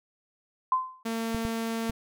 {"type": "tone with exponential decay", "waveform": "sine", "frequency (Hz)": 1032, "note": "C6", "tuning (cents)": -24, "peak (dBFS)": -18, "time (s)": [0.72, 1.03], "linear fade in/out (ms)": 2, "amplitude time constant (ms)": 66}
{"type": "tone", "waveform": "sawtooth", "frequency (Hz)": 227, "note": "A#3", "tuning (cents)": -46, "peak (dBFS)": -25, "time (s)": [1.05, 1.91], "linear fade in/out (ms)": 10}
{"type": "clicks", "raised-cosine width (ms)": 5, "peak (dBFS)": -21, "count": 3, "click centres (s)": [1.347, 1.451, 1.897]}
{"effects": []}